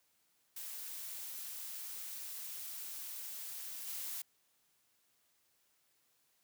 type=noise with level steps; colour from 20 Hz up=blue; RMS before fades=-45 / -42 dBFS; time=0.56-4.22 s; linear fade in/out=5 ms; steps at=3.87 s; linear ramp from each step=5 ms; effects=white hiss -75 dBFS RMS until 6.43 s + high-pass 60 Hz 12 dB/octave